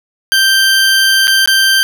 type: tone with dropouts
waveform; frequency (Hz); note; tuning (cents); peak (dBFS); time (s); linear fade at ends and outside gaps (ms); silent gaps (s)
20% pulse; 1568; G6; 0; -3; 0.32-1.83; 0; 1.272-1.279 / 1.459-1.475
effects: none